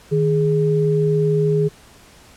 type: tone pair together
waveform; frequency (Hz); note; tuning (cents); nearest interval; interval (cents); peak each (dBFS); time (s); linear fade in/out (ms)
sine; 155.56 / 415.3; D#3 / G#4; 0 / 0; octave + perfect fourth; 1700; -17; 0.11-1.69; 20
effects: pink hiss -47 dBFS RMS until 2.36 s + low-pass 11000 Hz 12 dB/octave